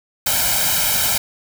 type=noise with comb filter; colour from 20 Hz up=white; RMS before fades=-18 dBFS; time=0.26-1.18 s; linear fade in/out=5 ms; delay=1.3 ms; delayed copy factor=+0.85; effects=none

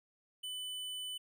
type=tone; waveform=square; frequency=3000 Hz; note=F#7; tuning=23 cents sharp; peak=-40 dBFS; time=0.43-1.18 s; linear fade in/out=10 ms; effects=none

